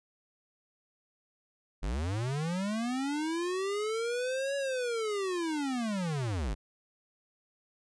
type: linear two-way sweep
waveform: square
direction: up then down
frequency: 41.83 to 563 to 41.83 Hz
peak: -31 dBFS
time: 1.82-6.55 s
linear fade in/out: 20 ms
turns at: 4.56 s
effects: resampled to 22050 Hz